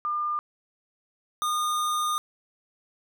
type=tone pair in turn; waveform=sine / square; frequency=1203 / 1220.5 Hz; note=D6 / D#6; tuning=+41 / -34 cents; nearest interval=unison; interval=25 cents; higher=second; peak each=-25 dBFS; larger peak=neither; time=0.05-0.39 / 1.42-2.18 s; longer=second; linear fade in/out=0 ms; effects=none